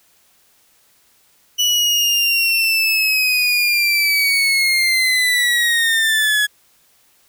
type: linear sweep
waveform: 30% pulse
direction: down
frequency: 2960 to 1678 Hz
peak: -11 dBFS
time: 1.58-6.47 s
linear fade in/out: 20 ms
effects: white hiss -56 dBFS RMS until 7.28 s